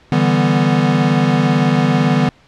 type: chord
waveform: square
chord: E minor seventh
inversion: third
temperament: equal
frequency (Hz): 146.83 / 164.81 / 196 / 246.9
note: D3 / E3 / G3 / B3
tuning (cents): 0 / 0 / 0 / 0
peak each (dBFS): -17 / -18 / -20 / -17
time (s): 0.12-2.29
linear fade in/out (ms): 2
effects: pink hiss -49 dBFS RMS until 2.47 s + low-pass 4000 Hz 12 dB/octave